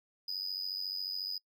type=tone with amplitude modulation; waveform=triangle; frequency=4978 Hz; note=D#8; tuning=in tune; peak=-30 dBFS; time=0.28-1.38 s; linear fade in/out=5 ms; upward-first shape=sine; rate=94.1 Hz; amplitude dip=80%; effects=noise-tail reverb RT60 0.1 s tail -26 dB re dry